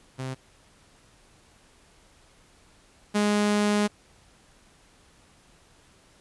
sawtooth tone pair in turn, 130.81 / 207.6 Hz, C3 / G#3, 0 / 0 cents, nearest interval minor sixth, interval 800 cents, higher second, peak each -27 / -17 dBFS, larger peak second, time 0.18-0.35 / 3.14-3.88 s, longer second, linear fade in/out 20 ms, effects pink hiss -58 dBFS RMS until 6.2 s + resampled to 24000 Hz

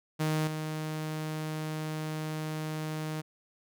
sawtooth tone with level steps, 155.56 Hz, D#3, in tune, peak -23 / -29 dBFS, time 0.19-3.22 s, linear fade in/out 20 ms, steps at 0.47 s, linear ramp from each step 5 ms, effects none

